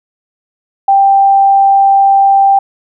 sine tone, 787 Hz, G5, 7 cents sharp, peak -4 dBFS, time 0.88-2.59 s, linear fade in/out 5 ms, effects none

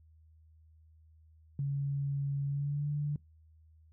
sine tone with pitch glide, 140.1 to 146.56 Hz, C#3 to D3, +19 to -3 cents, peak -30 dBFS, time 1.59-3.16 s, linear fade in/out 2 ms, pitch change +78 cents, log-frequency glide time 2.47-2.89 s, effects noise-tail reverb RT60 0.2 s tail -24 dB re dry + added 79 Hz sine -58 dBFS peak until 3.92 s

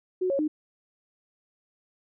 sine tone with pitch steps, 368.3 / 552 / 305.2 Hz, F#4 / C#5 / D#4, -8 / -7 / -33 cents, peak -23 dBFS, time 0.21-0.48 s, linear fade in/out 10 ms, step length 90 ms, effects none

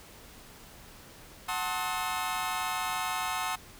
sawtooth chord, F# diminished seventh, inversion none, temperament just, 740 / 888 / 1065.6 / 1278.7 Hz, F#5 / A5 / C6 / Eb6, 0 / +16 / +31 / +47 cents, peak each -32 dBFS, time 1.48-3.56 s, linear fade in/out 10 ms, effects pink hiss -51 dBFS RMS until 3.79 s

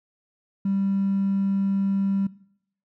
triangle tone with hard clipping, 196 Hz, G3, in tune, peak -21 dBFS, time 0.65-2.27 s, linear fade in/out 5 ms, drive 3 dB, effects noise-tail reverb RT60 0.7 s tail -20 dB re dry

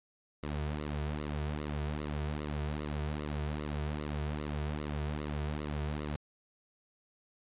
sawtooth tone with flanger, 74.7 Hz, D2, 30 cents sharp, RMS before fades -36 dBFS, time 0.43-6.16 s, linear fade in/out 0 ms, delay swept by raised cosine 1.2 to 3.8 ms, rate 2.5 Hz, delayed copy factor -0.8, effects resampled to 8000 Hz

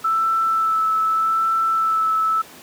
sine tone with vibrato, 1318.5 Hz, E6, in tune, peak -16 dBFS, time 0.04-2.42 s, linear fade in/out 10 ms, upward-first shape sine, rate 0.82 Hz, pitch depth 16 cents each way, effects pink hiss -42 dBFS RMS until 2.62 s + high-pass 200 Hz 12 dB/octave

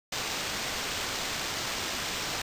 white noise with sample-and-hold, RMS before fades -33 dBFS, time 0.12-2.42 s, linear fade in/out 5 ms, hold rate 11025 Hz, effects resampled to 32000 Hz

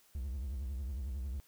triangle tone with vibrato, 66.2 Hz, C2, 21 cents sharp, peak -34 dBFS, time 0.15-1.4 s, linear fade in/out 0 ms, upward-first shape triangle, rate 11 Hz, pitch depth 240 cents each way, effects white hiss -66 dBFS RMS until 1.47 s

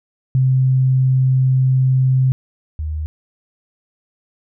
sine tone pair in turn, 130.5 / 77.04 Hz, C3 / D#2, -4 / -17 cents, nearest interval major sixth, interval 913 cents, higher first, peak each -11 / -20 dBFS, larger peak first, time 0.35-2.32 / 2.79-3.06 s, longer first, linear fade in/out 0 ms, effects none

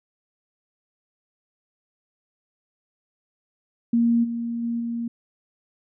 sine tone with level steps, 233.9 Hz, A#3, 6 cents sharp, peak -16 / -25 / -23 / -25 dBFS, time 3.93-5.08 s, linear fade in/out 5 ms, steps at 4.23 / 4.62 / 4.79 s, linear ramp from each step 20 ms, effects none

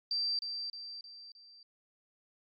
sine tone with echo, 4690 Hz, D8, 3 cents flat, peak -30 dBFS, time 0.11-0.39 s, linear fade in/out 2 ms, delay 310 ms, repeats 4, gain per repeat -6 dB, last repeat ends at 1.63 s, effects AAC 64 kbps

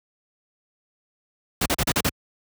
pink noise bursts, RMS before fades -21 dBFS, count 6, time 1.61-2.094 s, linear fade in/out 5 ms, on 49 ms, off 38 ms, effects high-pass 60 Hz 12 dB/octave

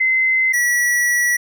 sine / square tone pair in turn, 2058 / 1939 Hz, C7 / B6, -29 / -32 cents, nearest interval minor second, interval 103 cents, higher first, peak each -13 / -15 dBFS, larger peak first, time 0-0.53 / 0.53-1.37 s, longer second, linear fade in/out 10 ms, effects none

